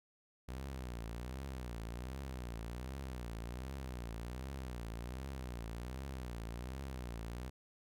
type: tone with vibrato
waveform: sawtooth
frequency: 61.8 Hz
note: B1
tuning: 2 cents sharp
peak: -38 dBFS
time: 0.48-7.5 s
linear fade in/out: 10 ms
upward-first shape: triangle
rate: 1.3 Hz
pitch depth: 190 cents each way
effects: none